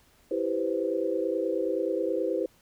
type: chord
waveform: sine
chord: C major seventh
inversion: first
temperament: equal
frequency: 329.6 / 392 / 493.9 / 523.3 Hz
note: E4 / G4 / B4 / C5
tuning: 0 / 0 / 0 / 0 cents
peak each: -31 dBFS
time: 0.31-2.46 s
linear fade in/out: 5 ms
effects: pink hiss -62 dBFS RMS until 2.61 s